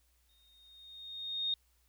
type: tone with exponential growth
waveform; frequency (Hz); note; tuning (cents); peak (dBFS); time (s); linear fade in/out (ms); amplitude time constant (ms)
sine; 3700; A#7; -14; -29; 0.29-1.54; 2; 270
effects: added 60 Hz sine -70 dBFS peak until 1.88 s + white hiss -74 dBFS RMS until 1.88 s